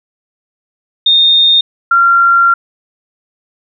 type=tone pair in turn; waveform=sine; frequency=3666 / 1378.4 Hz; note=A#7 / F6; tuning=-30 / -23 cents; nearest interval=octave + perfect fourth; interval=1693 cents; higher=first; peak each=-5 dBFS; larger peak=neither; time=1.06-1.61 / 1.91-2.54 s; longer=second; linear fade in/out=5 ms; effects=none